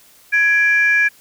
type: tone pair together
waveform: sine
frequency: 1668 / 2357 Hz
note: G#6 / D7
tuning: +7 / +6 cents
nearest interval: tritone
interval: 599 cents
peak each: -12 / -15 dBFS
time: 0.32-1.09 s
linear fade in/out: 20 ms
effects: tanh soft clip ceiling -5 dBFS + white hiss -49 dBFS RMS until 1.2 s